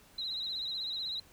sine tone with vibrato, 3951 Hz, B7, in tune, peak -34 dBFS, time 0.18-1.2 s, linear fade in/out 5 ms, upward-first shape sine, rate 16 Hz, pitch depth 71 cents each way, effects pink hiss -60 dBFS RMS until 1.32 s

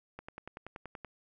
click train, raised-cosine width 0.5 ms, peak -28 dBFS, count 10, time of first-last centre 0.19-1.047 s, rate 10.5 Hz, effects none

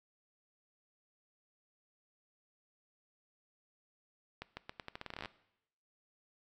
accelerating click train, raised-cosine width 0.3 ms, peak -26 dBFS, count 17, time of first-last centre 4.42-5.258 s, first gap 150 ms, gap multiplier 0.83, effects noise-tail reverb RT60 0.8 s tail -18 dB re dry

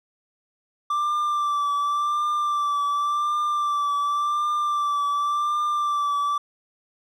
triangle tone with vibrato, 1174.7 Hz, D6, in tune, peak -19 dBFS, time 0.9-6.38 s, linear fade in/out 5 ms, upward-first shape triangle, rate 0.9 Hz, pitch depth 38 cents each way, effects none

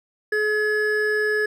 triangle tone pair together, 425.4 / 1700 Hz, G#4 / G#6, +42 / +40 cents, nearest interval 2 octaves, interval 2398 cents, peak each -20 dBFS, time 0.32-1.46 s, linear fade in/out 5 ms, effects none

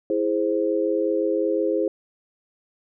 sine chord, E augmented, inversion none, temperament equal, 329.6 / 415.3 / 523.3 Hz, E4 / G#4 / B#4, 0 / 0 / 0 cents, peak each -24 dBFS, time 0.1-1.88 s, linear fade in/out 2 ms, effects none

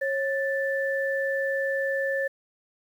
sine tone pair together, 545.2 / 1760 Hz, C#5 / A6, -29 / 0 cents, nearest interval octave + minor sixth, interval 2029 cents, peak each -26 / -28 dBFS, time 0.01-2.28 s, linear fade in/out 10 ms, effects 9-bit

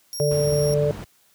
25% pulse tone, 5588 Hz, F8, in tune, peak -25 dBFS, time 0.13-0.74 s, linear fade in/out 0 ms
harmonic tone, 146.83 Hz, D3, in tune, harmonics 1 / 3 / 4, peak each -22 / -22 / -22 dBFS, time 0.2-0.91 s, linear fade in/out 0 ms
brown noise, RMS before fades -30 dBFS, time 0.31-1.04 s, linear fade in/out 0 ms
effects white hiss -60 dBFS RMS until 1.34 s + high-pass 80 Hz 12 dB/octave

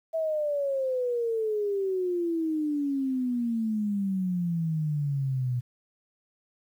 sine exponential sweep, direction down, 656 to 121.3 Hz, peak -25 dBFS, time 0.13-5.61 s, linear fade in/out 20 ms, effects 10-bit

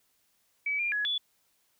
sine tone with pitch steps, 2287 / 2397 / 1681 / 3439 Hz, D7 / D7 / G#6 / A7, -47 / +35 / +20 / -40 cents, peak -27 dBFS, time 0.66-1.18 s, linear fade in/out 5 ms, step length 130 ms, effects white hiss -71 dBFS RMS until 1.79 s

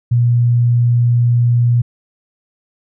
sine tone, 120 Hz, B2, 49 cents flat, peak -9 dBFS, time 0.11-1.82 s, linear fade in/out 10 ms, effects none

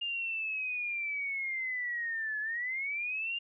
sine linear two-way sweep, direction down then up, 2823 to 1700 to 2823 Hz, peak -32 dBFS, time 0.01-3.39 s, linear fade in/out 10 ms, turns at 2.4 s, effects none

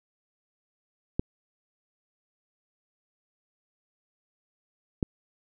clicks, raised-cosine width 3 ms, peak -12 dBFS, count 2, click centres 1.195 / 5.028 s, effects none

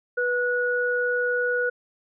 sine tone pair together, 490.6 / 1462.1 Hz, B4 / F#6, -12 / -21 cents, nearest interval octave + perfect fifth, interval 1891 cents, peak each -24 dBFS, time 0.17-1.7 s, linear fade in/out 10 ms, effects none

